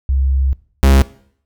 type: tone pair in turn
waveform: sine / 45% pulse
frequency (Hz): 67 / 67.54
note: C2 / C#2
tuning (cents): +42 / -44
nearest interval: unison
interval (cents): 14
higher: second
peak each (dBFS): -12 / -7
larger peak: second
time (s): 0.09-0.53 / 0.83-1.02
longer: first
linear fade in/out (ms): 0
effects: noise-tail reverb RT60 0.6 s tail -20 dB re dry